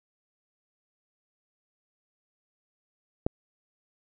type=click; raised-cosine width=2 ms; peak=-11 dBFS; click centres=3.265 s; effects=none